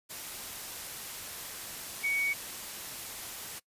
sine tone in noise, 2240 Hz, C#7, 18 cents sharp, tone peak -27 dBFS, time 2.03-2.34 s, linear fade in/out 20 ms, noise white, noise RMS -41 dBFS, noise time 0.09-3.6 s, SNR +11 dB, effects noise-tail reverb RT60 0.1 s tail -22 dB re dry + resampled to 32000 Hz

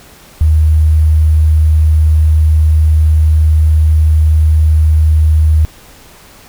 sine tone with sample-and-hold, 77.78 Hz, D#2, in tune, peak -5 dBFS, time 0.41-5.65 s, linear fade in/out 0 ms, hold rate 11025 Hz, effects pink hiss -39 dBFS RMS until 6.48 s

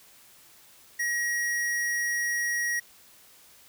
sine tone with hard clipping, 1900 Hz, A#6, 33 cents sharp, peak -27 dBFS, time 0.99-2.8 s, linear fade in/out 10 ms, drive 17 dB, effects white hiss -55 dBFS RMS until 3.68 s

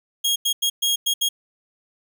sawtooth tone bursts at uneven times, 3272 Hz, G#7, 26 cents flat, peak -15 dBFS, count 6, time 0.24-0.36 / 0.45-0.53 / 0.62-0.7 / 0.82-0.96 / 1.06-1.14 / 1.21-1.29 s, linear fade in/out 10 ms, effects none

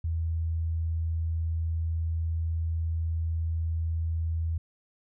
sine tone, 81.8 Hz, E2, 13 cents flat, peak -26 dBFS, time 0.04-4.58 s, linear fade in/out 5 ms, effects none

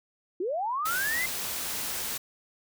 sine linear sweep, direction up, 329.6 to 2100 Hz, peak -27 dBFS, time 0.4-1.26 s, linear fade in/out 5 ms
white noise, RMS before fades -33 dBFS, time 0.85-2.18 s, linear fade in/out 10 ms
effects none

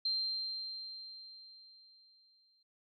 sine tone with exponential decay, 4156 Hz, C8, 12 cents flat, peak -30 dBFS, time 0.05-2.63 s, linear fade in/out 5 ms, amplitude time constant 560 ms, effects none

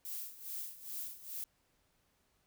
violet noise with tremolo, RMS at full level -41 dBFS, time 0.05-1.44 s, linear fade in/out 0 ms, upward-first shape sine, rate 2.4 Hz, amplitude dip 80%, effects pink hiss -75 dBFS RMS until 2.46 s

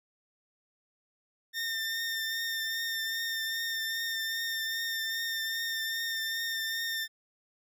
20% pulse tone with vibrato, 1812 Hz, A#6, 50 cents flat, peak -26 dBFS, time 1.53-7.08 s, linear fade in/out 50 ms, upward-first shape triangle, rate 2.5 Hz, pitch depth 24 cents each way, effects none

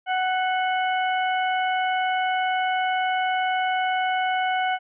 harmonic tone with a mistuned harmonic, 744 Hz, F#5, 9 cents sharp, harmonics 1 / 2 / 3 / 4, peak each -22 / -28 / -32 / -34 dBFS, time 0.06-4.79 s, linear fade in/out 50 ms, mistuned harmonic 3, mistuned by -33 cents, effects none

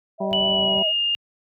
sine tone with vibrato, 643 Hz, E5, 43 cents flat, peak -25 dBFS, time 0.18-0.93 s, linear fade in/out 50 ms, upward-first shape triangle, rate 8.2 Hz, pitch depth 76 cents each way
harmonic tone, 193.8 Hz, G3, 20 cents flat, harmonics 1 / 2 / 3 / 4 / 5, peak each -27 / -30 / -32 / -33 / -34 dBFS, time 0.2-0.83 s, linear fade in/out 10 ms
pink low-pass noise, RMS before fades -37 dBFS, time 0.31-0.79 s, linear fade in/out 0 ms, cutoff 330 Hz, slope 12 dB/octave
sine tone with pitch glide, 2960 to 2823 Hz, F#7 to F7, 0 to +18 cents, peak -19 dBFS, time 0.33-1.15 s, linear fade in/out 0 ms, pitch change -82 cents, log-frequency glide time 0.5-0.99 s
effects high-pass 80 Hz 12 dB/octave

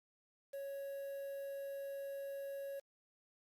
triangle tone with quantisation, 554.4 Hz, C#5, in tune, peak -40 dBFS, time 0.53-2.8 s, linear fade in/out 10 ms, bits 10, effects Opus 48 kbps

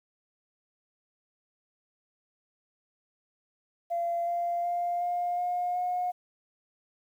sine tone with pitch steps, 686 / 692.8 / 699.6 / 706.5 / 713.5 / 720.5 Hz, F5 / F5 / F5 / F5 / F5 / F#5, -31 / -14 / +3 / +20 / +37 / -46 cents, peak -26 dBFS, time 3.9-6.12 s, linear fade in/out 20 ms, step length 370 ms, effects tanh soft clip ceiling -22 dBFS + 10-bit

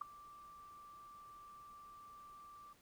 sine tone with ADSR envelope, 1173 Hz, D6, 2 cents flat, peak -33 dBFS, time 0.01-2.73 s, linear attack 8 ms, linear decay 3 ms, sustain -21 dB, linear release 4 ms, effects pink hiss -69 dBFS RMS until 2.81 s

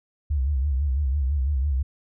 sine tone with vibrato, 69.1 Hz, C#2, 5 cents flat, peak -20 dBFS, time 0.3-1.83 s, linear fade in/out 10 ms, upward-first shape sine, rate 6 Hz, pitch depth 140 cents each way, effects none

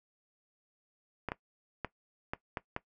clicks, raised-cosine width 0.5 ms, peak -19 dBFS, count 6, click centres 1.287 / 1.319 / 1.847 / 2.335 / 2.572 / 2.764 s, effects noise-tail reverb RT60 0.1 s tail -18 dB re dry

